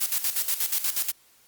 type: noise with tremolo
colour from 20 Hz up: blue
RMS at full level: -24 dBFS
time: 0-1.12 s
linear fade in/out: 20 ms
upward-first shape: square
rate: 8.3 Hz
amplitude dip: 70%
effects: white hiss -59 dBFS RMS until 1.47 s + Opus 48 kbps